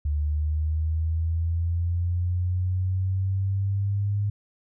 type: linear sweep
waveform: sine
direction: up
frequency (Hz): 73.42 to 102.8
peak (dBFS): -22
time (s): 0.05-4.3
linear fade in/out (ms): 5
effects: none